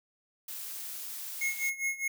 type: noise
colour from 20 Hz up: blue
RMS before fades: -40 dBFS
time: 0.48-1.7 s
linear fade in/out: 5 ms
type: tone with tremolo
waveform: square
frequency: 2166 Hz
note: C#7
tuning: 41 cents flat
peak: -28 dBFS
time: 1.41-2.08 s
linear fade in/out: 5 ms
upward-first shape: sine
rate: 4.9 Hz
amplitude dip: 85%
effects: none